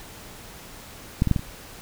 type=clicks; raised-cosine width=5 ms; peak=-6 / -10 / -6 / -11 / -22 dBFS; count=5; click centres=1.221 / 1.273 / 1.313 / 1.362 / 1.394 s; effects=pink hiss -43 dBFS RMS until 1.81 s